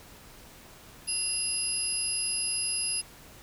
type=tone cluster; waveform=sine; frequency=2760 / 4964 / 10970 Hz; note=F7 / D#8 / F9; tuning=-21 / -5 / -32 cents; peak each=-36 / -32 / -30 dBFS; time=1.07-3.02 s; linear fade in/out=20 ms; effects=pink hiss -51 dBFS RMS until 3.42 s